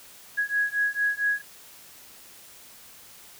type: beating tone pair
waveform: sine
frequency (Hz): 1661.2 / 1665.6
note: G#6 / G#6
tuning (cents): 0 / +5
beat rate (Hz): 4.4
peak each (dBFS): -26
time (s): 0.37-1.42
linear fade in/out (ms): 20
effects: white hiss -49 dBFS RMS until 3.39 s